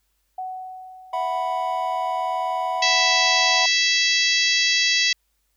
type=tone with exponential decay; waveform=sine; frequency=746 Hz; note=F#5; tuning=14 cents sharp; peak=-26 dBFS; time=0.38-2.13 s; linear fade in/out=5 ms; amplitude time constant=380 ms
type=chord; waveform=triangle; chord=E suspended second; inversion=none; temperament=equal; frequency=659.3 / 740 / 987.8 Hz; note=E5 / F#5 / B5; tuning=0 / 0 / 0 cents; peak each=-28 / -23 / -24 dBFS; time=1.13-3.66 s; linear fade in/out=5 ms
type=harmonic tone; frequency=659.3 Hz; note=E5; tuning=in tune; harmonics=3 / 4 / 5 / 6 / 7 / 8 / 9 / 10; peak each=-23 / -24 / -25 / -25 / -24 / -27 / -30 / -32 dBFS; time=2.82-5.13 s; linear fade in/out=5 ms
effects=added 50 Hz sine -70 dBFS peak until 5.56 s + white hiss -71 dBFS RMS until 5.56 s